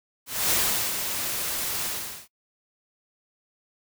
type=noise with ADSR envelope; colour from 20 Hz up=white; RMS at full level=-22 dBFS; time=0.26-2.28 s; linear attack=250 ms; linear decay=420 ms; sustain=-7 dB; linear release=430 ms; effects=noise-tail reverb RT60 0.1 s tail -23 dB re dry